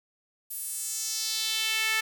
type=tone with high-pass filter sweep; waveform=sawtooth; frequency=440 Hz; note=A4; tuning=in tune; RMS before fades=-30 dBFS; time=0.5-2.01 s; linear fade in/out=10 ms; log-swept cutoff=12000 to 1900 Hz; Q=2.1; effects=none